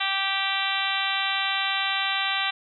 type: harmonic tone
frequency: 390.2 Hz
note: G4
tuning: 8 cents flat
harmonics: 2 / 3 / 4 / 5 / 6 / 7 / 8 / 9 / 10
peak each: -32 / -32 / -32 / -32 / -32 / -32 / -32 / -32 / -32 dBFS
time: 0-2.51 s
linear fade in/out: 10 ms
effects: none